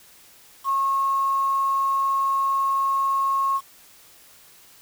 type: tone with quantisation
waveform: sine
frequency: 1089 Hz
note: C#6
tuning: 31 cents flat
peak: -19 dBFS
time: 0.64-3.61 s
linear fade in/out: 50 ms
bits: 7
effects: white hiss -51 dBFS RMS until 4.81 s